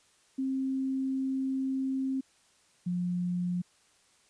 sine tone pair in turn, 265.6 / 177.66 Hz, C4 / F3, +26 / +30 cents, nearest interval perfect fifth, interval 696 cents, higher first, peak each -28 dBFS, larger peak neither, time 0.38-2.21 / 2.86-3.62 s, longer first, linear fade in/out 10 ms, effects white hiss -65 dBFS RMS until 4.29 s + resampled to 22050 Hz

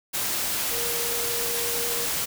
sine tone in noise, 472.6 Hz, A#4, 24 cents sharp, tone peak -33 dBFS, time 0.71-2.07 s, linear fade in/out 20 ms, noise white, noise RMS -27 dBFS, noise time 0.13-2.26 s, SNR -9 dB, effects none

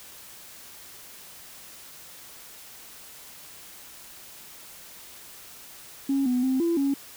sine tone with pitch steps, 274.1 / 249.3 / 261.3 / 338.1 / 277.2 Hz, C#4 / B3 / C4 / E4 / C#4, -19 / +16 / -2 / +44 / 0 cents, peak -20 dBFS, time 6.09-6.94 s, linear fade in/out 5 ms, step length 170 ms, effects tanh soft clip ceiling -17 dBFS + white hiss -46 dBFS RMS until 7.16 s

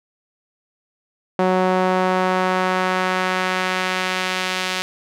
sawtooth tone with band-pass filter sweep, 185 Hz, F#3, in tune, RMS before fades -20 dBFS, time 1.39-4.82 s, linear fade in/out 0 ms, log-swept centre 650 to 3300 Hz, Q 0.87, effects none

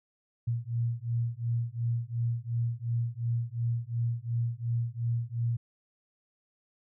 sine beating tone pair, 116.2 / 119 Hz, A#2 / A#2, -5 / +36 cents, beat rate 2.8 Hz, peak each -31 dBFS, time 0.47-5.57 s, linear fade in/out 10 ms, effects none

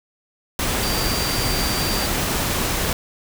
sine tone in noise, 4698 Hz, D8, in tune, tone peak -27 dBFS, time 0.83-2.06 s, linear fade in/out 2 ms, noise pink, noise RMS -22 dBFS, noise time 0.59-2.93 s, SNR -8 dB, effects none

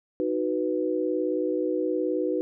sine chord, B major, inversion first, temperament equal, 311.1 / 370 / 493.9 Hz, D#4 / F#4 / B4, 0 / 0 / 0 cents, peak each -28 dBFS, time 0.2-2.41 s, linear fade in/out 0 ms, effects none

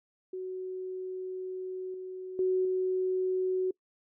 sine tone with level steps, 371.9 Hz, F#4, 9 cents sharp, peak -34 / -37 / -24 / -26 dBFS, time 0.33-3.71 s, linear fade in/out 5 ms, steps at 1.94 / 2.39 / 2.65 s, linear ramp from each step 2 ms, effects noise-tail reverb RT60 0.1 s tail -24 dB re dry

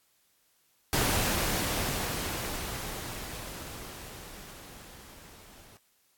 pink noise with level ramp, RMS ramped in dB -26 to -54 dBFS, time 0.93-5.77 s, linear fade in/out 0 ms, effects white hiss -69 dBFS RMS until 6.17 s + AAC 64 kbps

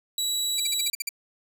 25% pulse tone, 3909 Hz, B7, 19 cents flat, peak -21 dBFS, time 0.18-0.9 s, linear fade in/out 2 ms
10% pulse tone bursts, 2349 Hz, D7, in tune, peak -17 dBFS, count 8, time 0.58-1.091 s, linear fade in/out 5 ms, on 21 ms, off 49 ms
effects none

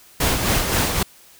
pink noise with tremolo, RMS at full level -18 dBFS, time 0.2-1.03 s, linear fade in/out 5 ms, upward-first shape sine, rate 3.8 Hz, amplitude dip 45%, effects white hiss -49 dBFS RMS until 1.39 s

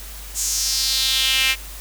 sawtooth tone with high-pass filter sweep, 263.9 Hz, C4, 15 cents sharp, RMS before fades -20 dBFS, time 0.34-1.56 s, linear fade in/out 50 ms, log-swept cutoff 7300 to 2400 Hz, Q 3.1, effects added 50 Hz sine -35 dBFS peak until 1.8 s + white hiss -38 dBFS RMS until 1.8 s

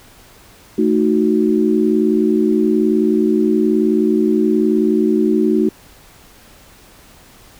sine chord, D# diminished, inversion second, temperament equal, 220 / 311.1 / 370 Hz, A3 / D#4 / F#4, 0 / 0 / 0 cents, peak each -16 dBFS, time 0.78-5.69 s, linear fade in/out 5 ms, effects pink hiss -45 dBFS RMS until 7.59 s

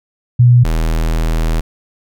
sine / square tone pair in turn, 121.9 / 40.32 Hz, B2 / E1, -22 / -38 cents, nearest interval octave + perfect fifth, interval 1916 cents, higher first, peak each -4 / -13 dBFS, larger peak first, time 0.39-0.64 / 0.64-1.61 s, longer second, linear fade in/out 10 ms, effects none

